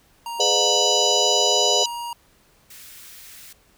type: tone with pitch glide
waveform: square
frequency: 935 to 945.9 Hz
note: A#5 to A#5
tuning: +5 to +25 cents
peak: -29 dBFS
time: 0.26-2.13 s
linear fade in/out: 2 ms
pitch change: +20 cents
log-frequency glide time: 1.15-1.97 s
type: chord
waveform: sine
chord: G# diminished seventh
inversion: none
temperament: just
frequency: 415.3 / 498.4 / 598 / 717.6 Hz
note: G#4 / B4 / D5 / F5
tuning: 0 / +16 / +31 / +47 cents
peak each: -26 dBFS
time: 0.39-1.84 s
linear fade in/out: 10 ms
type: harmonic tone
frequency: 987.8 Hz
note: B5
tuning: in tune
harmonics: 3 / 4 / 5 / 6 / 7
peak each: -23 / -24 / -25 / -26 / -26 dBFS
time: 0.4-1.86 s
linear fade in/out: 5 ms
type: high-pass noise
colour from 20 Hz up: white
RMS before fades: -43 dBFS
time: 2.7-3.53 s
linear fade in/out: 5 ms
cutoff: 1400 Hz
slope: 24 dB/octave
effects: pink hiss -58 dBFS RMS until 3.77 s